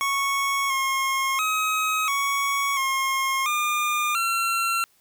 25% pulse tone with pitch steps, 1106 / 1076 / 1269 / 1116 / 1073 / 1207 / 1360 Hz, C#6 / C6 / D#6 / C#6 / C6 / D6 / F6, -4 / +48 / +34 / +11 / +43 / +47 / -46 cents, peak -18 dBFS, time 0.01-4.84 s, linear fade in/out 0 ms, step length 690 ms, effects white hiss -62 dBFS RMS until 5 s

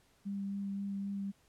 sine tone with vibrato, 198.5 Hz, G3, 22 cents sharp, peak -35 dBFS, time 0.25-1.32 s, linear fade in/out 20 ms, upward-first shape sine, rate 3.8 Hz, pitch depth 10 cents each way, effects pink hiss -69 dBFS RMS until 1.48 s + low-pass 12000 Hz 12 dB/octave

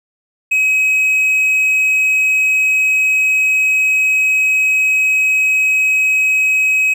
triangle tone, 2544 Hz, D#7, 38 cents sharp, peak -9 dBFS, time 0.51-6.94 s, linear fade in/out 10 ms, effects none

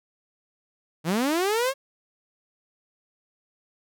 sawtooth linear sweep, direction up, 148 to 554 Hz, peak -18 dBFS, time 1.04-1.74 s, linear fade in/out 50 ms, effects none

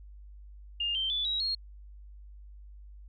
sine tone with pitch steps, 2818 / 3127 / 3469 / 3850 / 4271 Hz, F7 / G7 / A7 / B7 / C8, +15 / -5 / -25 / -45 / +35 cents, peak -28 dBFS, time 0.8-1.55 s, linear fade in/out 5 ms, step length 150 ms, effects added 50 Hz sine -46 dBFS peak until 3.08 s

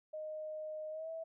sine tone with pitch glide, 619 to 650.9 Hz, D#5 to E5, -9 to -22 cents, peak -40 dBFS, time 0.13-1.24 s, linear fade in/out 10 ms, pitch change +87 cents, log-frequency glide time 0.9-1.1 s, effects none

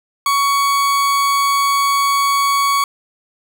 40% pulse tone, 1120 Hz, C#6, 18 cents sharp, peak -12 dBFS, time 0.26-2.84 s, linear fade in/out 2 ms, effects none

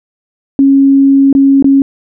sine tone with dropouts, 274.2 Hz, C#4, 19 cents flat, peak -3 dBFS, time 0.59-1.82 s, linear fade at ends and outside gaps 1 ms, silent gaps 1.328-1.35 / 1.625-1.644 s, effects none

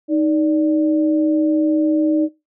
sine tone pair together, 311.1 / 582.9 Hz, D#4 / D5, 0 / -13 cents, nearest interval major seventh, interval 1087 cents, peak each -14 / -22 dBFS, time 0.08-2.29 s, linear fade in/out 50 ms, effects noise-tail reverb RT60 0.2 s tail -17 dB re dry

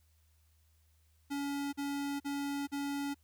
square tone bursts, 282.6 Hz, C#4, 34 cents sharp, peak -35 dBFS, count 4, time 1.3-3.146 s, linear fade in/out 20 ms, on 430 ms, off 42 ms, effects added 78 Hz sine -66 dBFS peak until 3.23 s + white hiss -75 dBFS RMS until 3.23 s

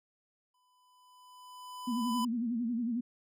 square tone with exponential growth, 1000 Hz, B5, 21 cents sharp, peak -32 dBFS, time 0.54-2.25 s, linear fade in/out 5 ms, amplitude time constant 370 ms
sine tone with vibrato, 235.5 Hz, A#3, 18 cents sharp, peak -30 dBFS, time 1.87-3.01 s, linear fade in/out 10 ms, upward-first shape sine, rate 11 Hz, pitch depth 100 cents each way
effects none

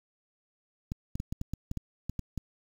clicks, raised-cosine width 5 ms, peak -21 dBFS, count 11, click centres 0.919 / 1.155 / 1.201 / 1.325 / 1.414 / 1.536 / 1.714 / 1.773 / 2.096 / 2.193 / 2.377 s, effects 8-bit

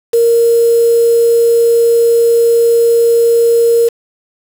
sine tone with quantisation, 465.7 Hz, A#4, 2 cents flat, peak -6 dBFS, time 0.13-3.89 s, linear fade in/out 10 ms, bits 4, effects none

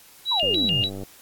sine tone with vibrato, 3322 Hz, G#7, in tune, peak -20 dBFS, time 0.25-0.9 s, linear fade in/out 50 ms, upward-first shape square, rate 3.4 Hz, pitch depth 280 cents each way
sine exponential sweep, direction down, 1046.5 to 103.2 Hz, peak -25 dBFS, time 0.31-0.83 s, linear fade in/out 10 ms
click train, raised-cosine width 2 ms, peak -22 dBFS, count 60, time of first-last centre 0.43-1.034 s, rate 97.7 Hz
effects white hiss -50 dBFS RMS until 1.21 s + AAC 64 kbps

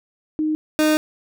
sine / 30% pulse tone pair in turn, 309 / 307.8 Hz, D#4 / D#4, -12 / -19 cents, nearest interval unison, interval 7 cents, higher first, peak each -18 / -12 dBFS, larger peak second, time 0.39-0.55 / 0.79-0.97 s, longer second, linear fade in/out 0 ms, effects none

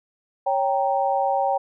sine chord, G diminished, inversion second, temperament equal, 554.4 / 784 / 932.3 Hz, Db5 / G5 / Bb5, 0 / 0 / 0 cents, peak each -24 / -21 / -27 dBFS, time 0.46-1.58 s, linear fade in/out 10 ms, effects none

